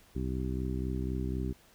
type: harmonic tone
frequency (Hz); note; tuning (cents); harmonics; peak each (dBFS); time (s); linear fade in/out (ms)
64; C2; -38; 1 / 2 / 3 / 4 / 5 / 6; -34 / -37 / -39 / -40 / -41 / -42; 0.15-1.53; 10
effects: pink hiss -61 dBFS RMS until 1.74 s